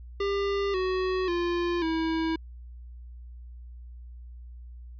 square tone with pitch steps, 398.9 / 372.2 / 347.3 / 324 Hz, G4 / F#4 / F4 / E4, +30 / +10 / -10 / -30 cents, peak -26 dBFS, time 0.2-2.36 s, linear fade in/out 5 ms, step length 540 ms, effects added 60 Hz sine -41 dBFS peak until 4.99 s + resampled to 11025 Hz

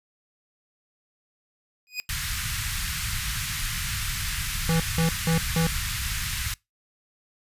25% pulse tone with exponential growth, 2487 Hz, D#7, 1 cent flat, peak -20 dBFS, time 1.87-2 s, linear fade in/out 0 ms, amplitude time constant 28 ms
pink band-stop noise, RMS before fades -29 dBFS, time 2.09-6.54 s, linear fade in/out 2 ms, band 140 to 1400 Hz, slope 24 dB/octave
square tone bursts, 164.1 Hz, E3, 8 cents flat, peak -21 dBFS, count 4, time 4.69-5.67 s, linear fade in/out 2 ms, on 110 ms, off 180 ms
effects noise-tail reverb RT60 0.2 s tail -24 dB re dry + resampled to 32000 Hz

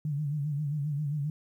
sine tone with vibrato, 146.83 Hz, D3, in tune, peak -28 dBFS, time 0.05-1.3 s, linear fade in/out 2 ms, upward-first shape sine, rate 7.5 Hz, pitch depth 84 cents each way, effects 11-bit

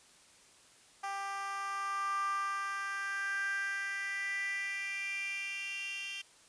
10% pulse tone with high-pass filter sweep, 395 Hz, G4, 13 cents sharp, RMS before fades -37 dBFS, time 1.03-6.22 s, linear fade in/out 10 ms, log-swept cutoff 890 to 3000 Hz, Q 7, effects white hiss -61 dBFS RMS until 6.48 s + resampled to 22050 Hz

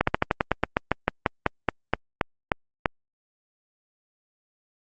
slowing click train, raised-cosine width 0.5 ms, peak -4 dBFS, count 18, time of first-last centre 0.01-2.858 s, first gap 64 ms, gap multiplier 1.11, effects Opus 48 kbps

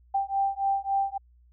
sine beating tone pair, 785 / 788.6 Hz, G5 / G5, +2 / +10 cents, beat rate 3.6 Hz, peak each -27 dBFS, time 0.14-1.18 s, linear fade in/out 10 ms, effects added 60 Hz sine -55 dBFS peak until 1.52 s

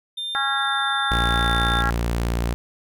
triangle tone with pitch glide, 3600 to 3573 Hz, A7 to A7, +39 to +26 cents, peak -25 dBFS, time 0.17-1.82 s, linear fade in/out 10 ms, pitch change -13 cents, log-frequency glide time 0.53-0.98 s
harmonic tone, 274.4 Hz, C#4, 17 cents flat, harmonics 3 / 4 / 5 / 6 / 7, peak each -27 / -32 / -24 / -26 / -36 dBFS, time 0.35-1.9 s, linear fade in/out 0 ms
sawtooth tone, 58.27 Hz, A#1, in tune, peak -17 dBFS, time 1.11-2.54 s, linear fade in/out 0 ms
effects none

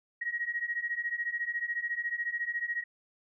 sine beating tone pair, 1886 / 1900 Hz, A#6 / A#6, +20 / +33 cents, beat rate 14 Hz, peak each -35 / -33 dBFS, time 0.21-2.84 s, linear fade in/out 10 ms, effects none

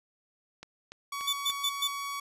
click train, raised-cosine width 0.2 ms, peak -26 dBFS, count 4, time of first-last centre 0.63-1.5 s, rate 3.45 Hz
sawtooth tone, 1126 Hz, C#6, 27 cents sharp, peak -30 dBFS, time 1.12-2.2 s, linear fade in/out 5 ms
40% pulse tone bursts, 3497 Hz, A7, 11 cents flat, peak -25 dBFS, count 4, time 1.27-1.878 s, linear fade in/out 10 ms, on 62 ms, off 120 ms
effects resampled to 32000 Hz

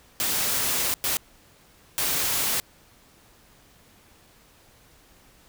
white noise bursts at uneven times, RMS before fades -25 dBFS, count 3, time 0.2-0.94 / 1.04-1.17 / 1.98-2.6 s, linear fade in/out 0 ms, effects pink hiss -56 dBFS RMS until 5.48 s

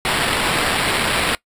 violet noise with sample-and-hold, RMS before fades -19 dBFS, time 0.05-1.35 s, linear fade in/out 0 ms, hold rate 6300 Hz, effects noise-tail reverb RT60 0.1 s tail -21 dB re dry + resampled to 32000 Hz

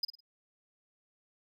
triangle tone with echo, 4985 Hz, D#8, 2 cents sharp, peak -26 dBFS, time 0.03-0.05 s, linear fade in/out 5 ms, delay 52 ms, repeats 3, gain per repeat -11 dB, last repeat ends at 0.206 s, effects none

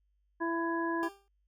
harmonic tone, 333.7 Hz, E4, 21 cents sharp, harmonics 1 / 2 / 3 / 5, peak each -32 / -41 / -35 / -38 dBFS, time 0.4-1.09 s, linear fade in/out 20 ms
20% pulse tone with exponential decay, 396.4 Hz, G4, 19 cents sharp, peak -32 dBFS, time 1.03-1.28 s, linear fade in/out 0 ms, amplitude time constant 54 ms
effects added 50 Hz sine -70 dBFS peak until 1.47 s

